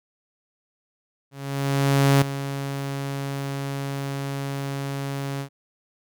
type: tone with ADSR envelope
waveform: sawtooth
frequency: 138.59 Hz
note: C#3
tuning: in tune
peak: -10 dBFS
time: 1.31-5.49 s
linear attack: 910 ms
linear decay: 3 ms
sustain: -13 dB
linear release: 86 ms
effects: none